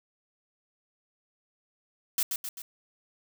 blue noise with echo, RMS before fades -26 dBFS, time 2.18-2.23 s, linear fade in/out 2 ms, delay 130 ms, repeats 3, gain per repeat -5 dB, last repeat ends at 2.62 s, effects none

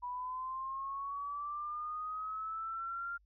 sine linear sweep, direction up, 977 to 1396.9 Hz, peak -37 dBFS, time 0.02-3.18 s, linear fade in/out 20 ms, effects added 50 Hz sine -65 dBFS peak until 3.25 s

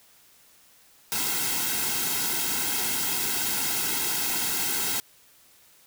white noise with comb filter, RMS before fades -27 dBFS, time 1.12-5 s, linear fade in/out 0 ms, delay 1.7 ms, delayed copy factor -0.8, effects white hiss -57 dBFS RMS until 5.86 s

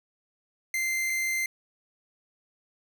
45% pulse tone pair in turn, 2084 / 2084 Hz, C7 / C7, -7 / -7 cents, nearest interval unison, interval 0 cents, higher neither, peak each -26 dBFS, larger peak neither, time 0.74-1.1 / 1.1-1.46 s, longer neither, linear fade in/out 2 ms, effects none

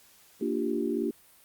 sine chord, G minor seventh, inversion first, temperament equal with one note detuned, 231.5 / 293.7 / 349.2 / 392 Hz, Bb3 / D4 / F4 / G4, -12 / 0 / 0 / 0 cents, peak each -32 dBFS, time 0.41-1.11 s, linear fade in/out 5 ms, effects white hiss -58 dBFS RMS until 1.44 s + Opus 48 kbps

